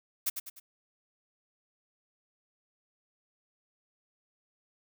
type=noise with echo; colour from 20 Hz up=blue; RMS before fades=-29 dBFS; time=0.26-0.3 s; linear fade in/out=10 ms; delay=100 ms; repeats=3; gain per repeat=-7 dB; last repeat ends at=0.6 s; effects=none